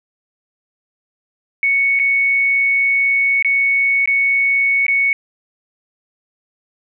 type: tone with dropouts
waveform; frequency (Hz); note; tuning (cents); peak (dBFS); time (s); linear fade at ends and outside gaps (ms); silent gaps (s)
sine; 2219; C#7; +1; -12; 1.63-5.13; 1; 1.991-1.997 / 3.425-3.447 / 4.058-4.075 / 4.866-4.882
effects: none

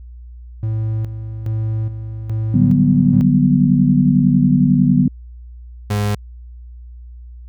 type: tone with tremolo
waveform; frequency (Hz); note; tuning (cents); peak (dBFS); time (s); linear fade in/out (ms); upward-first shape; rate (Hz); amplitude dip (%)
triangle; 110; A2; 0; -15; 0.63-3.21; 0; square; 1.2; 60
type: chord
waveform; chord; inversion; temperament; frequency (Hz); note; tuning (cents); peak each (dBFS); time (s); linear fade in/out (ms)
sine; G major seventh; second; equal; 146.83 / 185 / 196 / 246.9; D3 / F#3 / G3 / B3; 0 / 0 / 0 / 0; -15 / -16 / -18 / -14; 2.54-5.08; 5
type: tone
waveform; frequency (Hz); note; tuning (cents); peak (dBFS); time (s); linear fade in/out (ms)
35% pulse; 103.3; G#2; -9; -14; 5.9-6.15; 5
effects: added 60 Hz sine -33 dBFS peak until 7.48 s

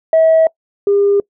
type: tone pair in turn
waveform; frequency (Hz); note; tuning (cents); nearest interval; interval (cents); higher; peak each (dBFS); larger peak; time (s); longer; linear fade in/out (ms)
sine; 645 / 402.7; E5 / G4; -38 / +47; minor sixth; 815; first; -5 / -8; first; 0.13-0.47 / 0.87-1.2; first; 2
effects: noise-tail reverb RT60 0.1 s tail -24 dB re dry + tanh soft clip ceiling -4 dBFS

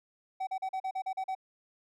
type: tone bursts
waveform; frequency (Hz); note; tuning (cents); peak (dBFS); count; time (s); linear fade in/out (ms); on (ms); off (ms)
triangle; 760; F#5; +46; -29; 9; 0.4-1.351; 10; 71; 39
effects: none

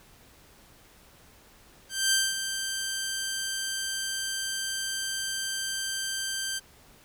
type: tone with ADSR envelope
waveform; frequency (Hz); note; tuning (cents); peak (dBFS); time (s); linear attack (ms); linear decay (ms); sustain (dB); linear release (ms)
10% pulse; 1568; G6; 0; -12; 1.89-6.6; 230; 220; -9; 24
effects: pink hiss -56 dBFS RMS until 7.04 s

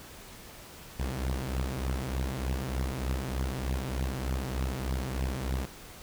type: beating tone pair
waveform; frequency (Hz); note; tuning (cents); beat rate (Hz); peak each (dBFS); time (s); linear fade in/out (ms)
sawtooth; 63.4 / 66.7; B1 / C2; +46 / +34; 3.3; -29; 0.99-5.66; 10
effects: pink hiss -48 dBFS RMS until 6.02 s

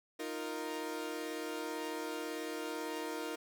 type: chord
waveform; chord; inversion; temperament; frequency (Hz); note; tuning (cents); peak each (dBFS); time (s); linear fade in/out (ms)
sawtooth; Eb suspended second; none; equal; 311.1 / 349.2 / 466.2; Eb4 / F4 / Bb4; 0 / 0 / 0; -38 / -40 / -38; 0.19-3.36; 10
effects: none

